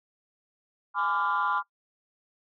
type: chord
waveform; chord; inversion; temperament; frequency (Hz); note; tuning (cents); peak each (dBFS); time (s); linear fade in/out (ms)
sine; G# diminished seventh; none; equal with one note detuned; 830.6 / 1012 / 1174.7 / 1396.9; G#5 / B5 / D6 / F6; 0 / +42 / 0 / 0; -32 / -28 / -28 / -29; 0.94-1.63; 50
effects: noise-tail reverb RT60 0.1 s tail -19 dB re dry + tanh soft clip ceiling -18 dBFS